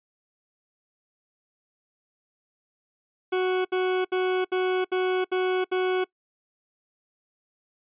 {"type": "tone bursts", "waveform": "40% pulse", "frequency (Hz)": 370, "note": "F#4", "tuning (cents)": 0, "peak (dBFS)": -21, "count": 7, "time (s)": [3.32, 6.044], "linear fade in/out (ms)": 10, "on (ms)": 330, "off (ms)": 69, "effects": ["noise-tail reverb RT60 0.1 s tail -23 dB re dry", "resampled to 8000 Hz"]}